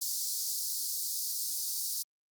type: high-pass noise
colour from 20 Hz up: pink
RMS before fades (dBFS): -34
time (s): 0.01-2.03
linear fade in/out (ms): 10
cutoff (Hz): 4500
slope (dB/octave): 48
effects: Opus 48 kbps